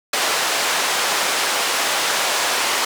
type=band-pass noise; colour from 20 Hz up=pink; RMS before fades=-20 dBFS; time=0.13-2.85 s; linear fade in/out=5 ms; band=680 to 8800 Hz; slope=12 dB/octave; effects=none